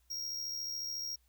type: tone with amplitude modulation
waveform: square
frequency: 5600 Hz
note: F8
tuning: 4 cents sharp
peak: -35 dBFS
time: 0.1-1.16 s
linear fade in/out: 10 ms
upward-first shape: sine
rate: 74 Hz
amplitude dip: 50%
effects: added 60 Hz sine -68 dBFS peak until 1.28 s + white hiss -75 dBFS RMS until 1.28 s